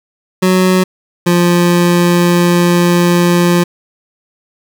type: tone pair in turn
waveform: 25% pulse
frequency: 185 / 174.62 Hz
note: F#3 / F3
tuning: 0 / 0 cents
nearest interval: minor second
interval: 100 cents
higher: first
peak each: -4 dBFS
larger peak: neither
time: 0.42-0.84 / 1.26-3.64 s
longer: second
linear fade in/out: 10 ms
effects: 7-bit